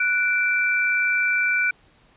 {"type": "tone pair together", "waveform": "sine", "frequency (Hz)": [1479, 2340], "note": ["F#6", "D7"], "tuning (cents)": [-1, -7], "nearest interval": "minor sixth", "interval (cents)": 794, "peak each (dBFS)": -21, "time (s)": [0, 1.71], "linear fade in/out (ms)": 5, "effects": ["pink hiss -57 dBFS RMS until 2.16 s", "resampled to 8000 Hz"]}